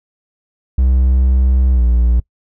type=tone with pitch glide; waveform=triangle; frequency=64.2 to 59.56 Hz; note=C2 to A#1; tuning=-32 to +38 cents; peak=-7 dBFS; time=0.78-2.2 s; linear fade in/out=5 ms; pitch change=-130 cents; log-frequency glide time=1.73-1.82 s; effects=noise-tail reverb RT60 0.1 s tail -23 dB re dry